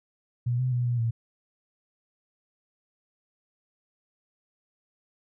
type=tone with pitch steps; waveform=sine; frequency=121.3 / 127.7 / 122.6 / 121.1 / 115.2 Hz; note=B2 / C3 / B2 / B2 / A#2; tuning=-31 / -42 / -12 / -34 / -20 cents; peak=-23 dBFS; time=0.46-1.11 s; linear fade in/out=10 ms; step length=130 ms; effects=none